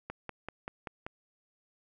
click train, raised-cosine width 0.5 ms, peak -23 dBFS, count 6, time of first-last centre 0.1-1.065 s, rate 5.18 Hz, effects none

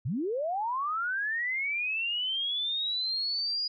sine linear sweep, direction up, 98 to 4917 Hz, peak -28 dBFS, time 0.05-3.68 s, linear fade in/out 10 ms, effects none

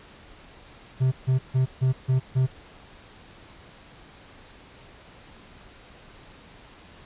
triangle tone bursts, 130 Hz, C3, 11 cents flat, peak -16 dBFS, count 6, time 1-2.47 s, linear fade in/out 20 ms, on 120 ms, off 150 ms, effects pink hiss -49 dBFS RMS until 7.05 s + resampled to 8000 Hz

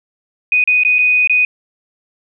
sine tone with dropouts, 2489 Hz, D#7, in tune, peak -9 dBFS, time 0.52-1.45 s, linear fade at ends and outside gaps 2 ms, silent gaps 0.64-0.675 / 0.835-0.849 / 0.985-0.989 / 1.274-1.296 s, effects none

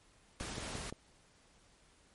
pink noise, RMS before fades -43 dBFS, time 0.4-0.9 s, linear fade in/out 0 ms
click train, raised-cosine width 2 ms, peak -29 dBFS, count 4, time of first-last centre 0.41-0.925 s, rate 5.82 Hz
effects pink hiss -66 dBFS RMS until 2.14 s + MP3 48 kbps

